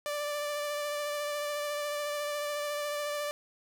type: tone with vibrato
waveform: sawtooth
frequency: 587.3 Hz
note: D5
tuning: in tune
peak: -28 dBFS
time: 0.06-3.31 s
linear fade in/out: 0 ms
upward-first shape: triangle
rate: 14 Hz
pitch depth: 20 cents each way
effects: none